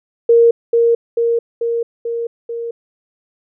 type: tone with echo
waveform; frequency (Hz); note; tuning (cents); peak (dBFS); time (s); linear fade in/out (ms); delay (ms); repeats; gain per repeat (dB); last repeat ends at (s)
sine; 466.2; A#4; 0; -6; 0.29-0.51; 5; 440; 5; -3; 2.71
effects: none